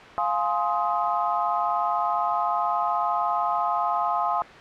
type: chord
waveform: sine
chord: F minor seventh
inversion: none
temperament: just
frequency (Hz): 698.5 / 838.1 / 1047.7 / 1257.2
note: F5 / Ab5 / C6 / Eb6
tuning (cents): 0 / +16 / +2 / +18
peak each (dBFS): -27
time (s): 0.18-4.42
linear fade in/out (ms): 0
effects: white hiss -42 dBFS RMS until 4.6 s + low-pass 2000 Hz 12 dB/octave